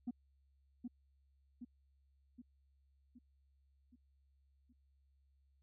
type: tone with echo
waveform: sine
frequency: 243.1 Hz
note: B3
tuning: 27 cents flat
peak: -35 dBFS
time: 0.07-0.11 s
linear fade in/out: 10 ms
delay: 770 ms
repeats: 6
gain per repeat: -5 dB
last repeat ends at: 4.73 s
effects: tanh soft clip ceiling -36 dBFS + added 68 Hz sine -70 dBFS peak until 5.62 s